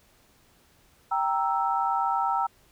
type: chord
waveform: sine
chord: E diminished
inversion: first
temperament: equal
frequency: 784 / 932.3 / 1318.5 Hz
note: G5 / Bb5 / E6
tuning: 0 / 0 / 0 cents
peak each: -27 / -27 / -28 dBFS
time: 1.11-2.47 s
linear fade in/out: 10 ms
effects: pink hiss -61 dBFS RMS until 2.71 s